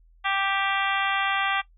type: harmonic tone with a mistuned harmonic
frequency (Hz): 392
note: G4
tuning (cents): 0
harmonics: 2 / 3 / 4 / 5 / 6 / 7 / 8 / 9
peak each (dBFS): -28 / -28 / -30 / -30 / -34 / -32 / -33 / -38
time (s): 0.24-1.62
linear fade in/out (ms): 20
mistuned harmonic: 8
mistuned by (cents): +55
effects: noise-tail reverb RT60 0.1 s tail -17 dB re dry + added 41 Hz sine -53 dBFS peak until 1.77 s